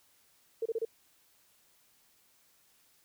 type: tone bursts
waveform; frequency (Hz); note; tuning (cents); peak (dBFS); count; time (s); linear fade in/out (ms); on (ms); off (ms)
sine; 452.3; A4; +48; -29; 4; 0.62-0.851; 5; 36; 29
effects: white hiss -67 dBFS RMS until 3.04 s